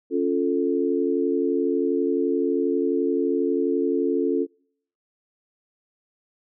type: chord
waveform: sine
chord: Db augmented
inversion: none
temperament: equal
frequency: 277.2 / 349.2 / 440 Hz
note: Db4 / F4 / A4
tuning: 0 / 0 / 0 cents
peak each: -24 dBFS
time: 0.1-4.47 s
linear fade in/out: 50 ms
effects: noise-tail reverb RT60 0.6 s tail -26 dB re dry